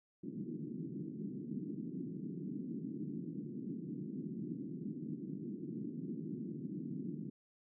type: band-pass noise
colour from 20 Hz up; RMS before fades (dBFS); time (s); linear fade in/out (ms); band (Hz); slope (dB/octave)
pink; -43; 0.23-7.3; 5; 150 to 340; 48
effects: none